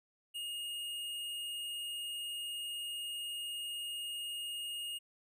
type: tone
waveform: square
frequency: 2853 Hz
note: F7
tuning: 36 cents sharp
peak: -39 dBFS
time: 0.34-4.99 s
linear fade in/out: 20 ms
effects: resampled to 32000 Hz